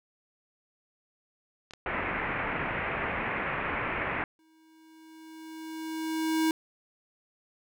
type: clicks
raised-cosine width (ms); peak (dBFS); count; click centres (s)
0.2; -27; 2; 1.709 / 1.736
type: low-pass noise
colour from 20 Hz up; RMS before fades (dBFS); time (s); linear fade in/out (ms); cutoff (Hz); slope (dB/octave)
white; -32; 1.86-4.24; 2; 2400; 48
type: tone with exponential growth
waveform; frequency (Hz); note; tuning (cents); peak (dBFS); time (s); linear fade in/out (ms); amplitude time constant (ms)
square; 319.1; D#4; +44; -23; 4.39-6.51; 1; 460
effects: none